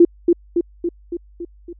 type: tone with echo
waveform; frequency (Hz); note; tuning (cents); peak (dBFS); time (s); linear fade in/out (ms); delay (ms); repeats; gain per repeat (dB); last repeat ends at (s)
sine; 344.2; F4; -25; -5; 0-0.05; 5; 280; 6; -4; 1.73
effects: added 50 Hz sine -44 dBFS peak until 1.79 s